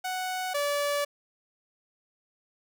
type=tone pair in turn; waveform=sawtooth; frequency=741 / 576.9 Hz; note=F#5 / D5; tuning=+2 / -31 cents; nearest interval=major third; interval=433 cents; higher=first; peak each=-26 / -22 dBFS; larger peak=second; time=0.04-0.54 / 0.54-1.05 s; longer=second; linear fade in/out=10 ms; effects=none